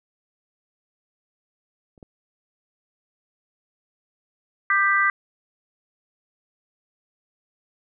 clicks, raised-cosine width 2 ms, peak -39 / -29 dBFS, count 2, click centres 1.978 / 2.028 s
sine chord, G major, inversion second, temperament equal with one note detuned, 1193.8 / 1568 / 1975.5 Hz, D6 / G6 / B6, +28 / 0 / 0 cents, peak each -21 dBFS, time 4.7-5.1 s, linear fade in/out 2 ms
effects none

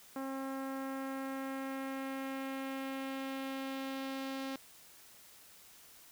sawtooth tone with low-pass filter sweep, 268.5 Hz, C4, 45 cents sharp, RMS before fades -40 dBFS, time 0.16-4.56 s, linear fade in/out 2 ms, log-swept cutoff 1300 to 4500 Hz, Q 1.3, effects white hiss -58 dBFS RMS until 6.11 s

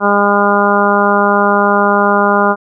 harmonic tone, 203 Hz, G#3, 39 cents flat, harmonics 1 / 2 / 3 / 4 / 5 / 6 / 7, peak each -16 / -16 / -16 / -16 / -16 / -16 / -16 dBFS, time 0-2.56 s, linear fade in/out 50 ms, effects none

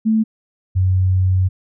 sine tone pair in turn, 220 / 93.09 Hz, A3 / F#2, 0 / +11 cents, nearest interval octave + minor third, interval 1489 cents, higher first, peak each -12 dBFS, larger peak neither, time 0.05-0.24 / 0.75-1.49 s, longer second, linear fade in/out 20 ms, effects none

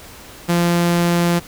sawtooth tone, 172.5 Hz, F3, 21 cents flat, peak -10 dBFS, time 0.48-1.4 s, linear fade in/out 20 ms, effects pink hiss -39 dBFS RMS until 1.47 s

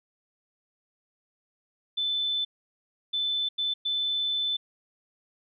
sine tone bursts at uneven times, 3518 Hz, A7, 1 cent flat, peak -25 dBFS, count 4, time 1.97-2.45 / 3.13-3.49 / 3.58-3.74 / 3.85-4.57 s, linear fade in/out 10 ms, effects none

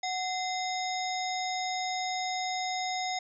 harmonic tone with a mistuned harmonic, 740 Hz, F#5, in tune, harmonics 1 / 3 / 5 / 7 / 9, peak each -32 / -37 / -39 / -40 / -42 dBFS, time 0.03-3.19 s, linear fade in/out 5 ms, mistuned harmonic 3, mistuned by -120 cents, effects none

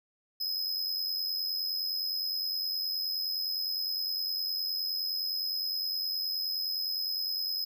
square tone with amplitude modulation, 5090 Hz, D#8, 39 cents sharp, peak -28 dBFS, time 0.4-7.65 s, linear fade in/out 10 ms, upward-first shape sine, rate 89.7 Hz, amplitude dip 60%, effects none

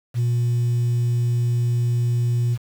sine tone, 120 Hz, B2, 49 cents flat, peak -15 dBFS, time 0.14-2.58 s, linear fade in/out 50 ms, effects tanh soft clip ceiling -16 dBFS + 7-bit

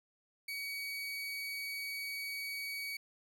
30% pulse tone, 2258 Hz, C#7, 31 cents sharp, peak -36 dBFS, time 0.48-2.97 s, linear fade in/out 5 ms, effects none

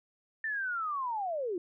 sine linear sweep, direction down, 1802 to 329.6 Hz, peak -31 dBFS, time 0.44-1.58 s, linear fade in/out 2 ms, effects none

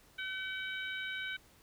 harmonic tone, 761 Hz, F#5, 48 cents sharp, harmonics 2 / 3 / 4 / 5, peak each -39 / -43 / -45 / -47 dBFS, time 0.18-1.37 s, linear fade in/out 10 ms, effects pink hiss -63 dBFS RMS until 1.62 s

